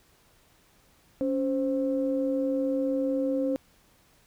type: tone pair together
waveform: sine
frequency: 278 / 523.6 Hz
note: C#4 / C5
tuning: +5 / +1 cents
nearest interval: major seventh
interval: 1096 cents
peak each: -26 / -27 dBFS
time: 1.21-3.56 s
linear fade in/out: 0 ms
effects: tanh soft clip ceiling -16 dBFS + pink hiss -62 dBFS RMS until 4.26 s